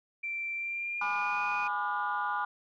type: tone with pitch glide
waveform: sine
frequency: 2349 to 2467 Hz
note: D7 to D#7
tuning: 0 to -15 cents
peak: -32 dBFS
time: 0.23-1.68 s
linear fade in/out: 10 ms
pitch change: +85 cents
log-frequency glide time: 0.55-1.4 s
type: chord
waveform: sine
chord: G# diminished seventh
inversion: none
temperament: just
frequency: 830.6 / 996.7 / 1196.1 / 1435.3 Hz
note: G#5 / B5 / D6 / F6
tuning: 0 / +16 / +31 / +47 cents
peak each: -34 dBFS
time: 1.01-2.45 s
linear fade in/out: 5 ms
effects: tanh soft clip ceiling -22 dBFS